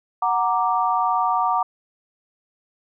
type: chord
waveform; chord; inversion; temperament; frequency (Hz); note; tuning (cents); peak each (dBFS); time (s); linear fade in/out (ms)
sine; Gb augmented; none; equal; 740 / 932.3 / 1174.7; Gb5 / Bb5 / D6; 0 / 0 / 0; -22; 0.22-1.63; 5
effects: none